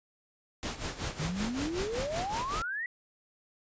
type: noise with tremolo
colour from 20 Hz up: pink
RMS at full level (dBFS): -34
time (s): 0.63-2.62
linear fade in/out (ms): 0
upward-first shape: sine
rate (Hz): 5.3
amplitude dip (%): 75
type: exponential sweep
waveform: sine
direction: up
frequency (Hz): 146.83 to 1975.5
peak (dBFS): -32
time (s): 1.19-2.86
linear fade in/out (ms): 2
effects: resampled to 16000 Hz